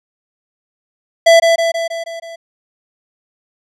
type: tone with echo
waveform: square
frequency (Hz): 666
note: E5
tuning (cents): +18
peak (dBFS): -5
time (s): 1.26-1.4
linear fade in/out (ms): 10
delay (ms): 160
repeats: 6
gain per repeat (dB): -4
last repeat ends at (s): 2.36
effects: low-pass 7000 Hz 12 dB/octave